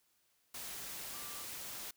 sine tone in noise, 1174.7 Hz, D6, in tune, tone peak -54 dBFS, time 1.14-1.44 s, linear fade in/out 5 ms, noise white, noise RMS -45 dBFS, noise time 0.54-1.91 s, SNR -12 dB, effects white hiss -75 dBFS RMS until 1.96 s

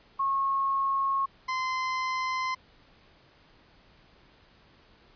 sine / 30% pulse tone pair in turn, 1090 / 1034.2 Hz, C#6 / C6, -29 / -20 cents, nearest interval minor second, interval 91 cents, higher first, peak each -24 / -25 dBFS, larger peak first, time 0.19-1.26 / 1.48-2.55 s, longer neither, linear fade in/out 10 ms, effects pink hiss -59 dBFS RMS until 5.15 s + resampled to 11025 Hz

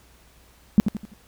sine tone with echo, 208.7 Hz, G#3, 9 cents sharp, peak -9 dBFS, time 0.78-0.8 s, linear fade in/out 0 ms, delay 84 ms, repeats 4, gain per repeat -8 dB, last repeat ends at 1.136 s, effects added 60 Hz sine -56 dBFS peak until 1.27 s + pink hiss -56 dBFS RMS until 1.27 s

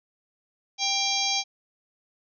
harmonic tone with a mistuned harmonic, 790 Hz, G5, 13 cents sharp, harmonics 1 / 3 / 4 / 5 / 6 / 7 / 8, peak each -31 / -31 / -31 / -31 / -31 / -31 / -31 dBFS, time 0.78-1.44 s, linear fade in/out 50 ms, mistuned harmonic 4, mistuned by +50 cents, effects none

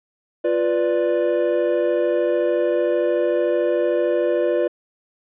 triangle chord, B diminished, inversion second, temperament equal, 349.2 / 493.9 / 587.3 Hz, F4 / B4 / D5, 0 / 0 / 0 cents, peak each -19 dBFS, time 0.44-4.68 s, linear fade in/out 10 ms, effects tanh soft clip ceiling -6 dBFS + resampled to 8000 Hz

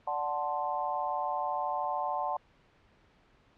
sine chord, D dominant seventh, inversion none, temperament equal, 587.3 / 740 / 880 / 1046.5 Hz, D5 / F#5 / A5 / C6, 0 / 0 / 0 / 0 cents, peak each -38 / -34 / -34 / -36 dBFS, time 0.07-2.37 s, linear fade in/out 5 ms, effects pink hiss -64 dBFS RMS until 3.57 s + low-pass 3000 Hz 12 dB/octave

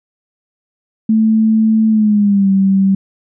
sine tone with pitch glide, 220 to 193.75 Hz, A3 to G3, 0 to -20 cents, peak -8 dBFS, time 1.09-2.95 s, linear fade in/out 5 ms, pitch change -220 cents, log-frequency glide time 1.89-2.5 s, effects none

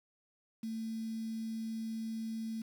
sine tone with quantisation, 223.1 Hz, A3, 24 cents sharp, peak -36 dBFS, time 0.63-2.62 s, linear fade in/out 5 ms, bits 9, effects none

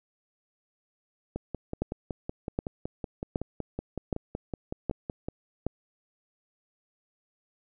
two click trains, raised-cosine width 2 ms, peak -19 / -14 dBFS, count 22 / 6, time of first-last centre 1.36-5.285 / 1.82-5.666 s, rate 5.35 / 1.3 Hz, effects none

